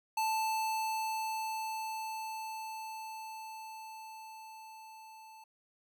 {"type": "tone with level ramp", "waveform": "square", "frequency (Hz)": 880, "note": "A5", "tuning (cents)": 0, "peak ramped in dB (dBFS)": [-30, -52], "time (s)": [0.17, 5.44], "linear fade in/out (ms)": 5, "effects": []}